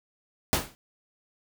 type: noise with exponential decay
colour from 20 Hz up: pink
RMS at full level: -20 dBFS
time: 0.53-0.75 s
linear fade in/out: 0 ms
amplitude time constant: 46 ms
effects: none